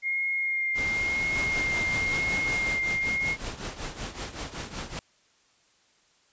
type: tone with vibrato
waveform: sine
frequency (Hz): 2132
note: C7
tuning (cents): +32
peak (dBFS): -25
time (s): 0.02-3.37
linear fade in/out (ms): 50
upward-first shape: sine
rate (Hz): 0.98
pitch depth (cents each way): 16
type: noise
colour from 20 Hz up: pink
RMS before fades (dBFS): -36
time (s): 0.74-2.75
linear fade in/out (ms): 50
type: noise with tremolo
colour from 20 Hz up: pink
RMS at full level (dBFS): -33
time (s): 1.35-4.99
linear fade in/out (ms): 0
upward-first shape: triangle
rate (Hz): 5.3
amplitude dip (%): 80
effects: white hiss -64 dBFS RMS until 6.32 s + resampled to 16000 Hz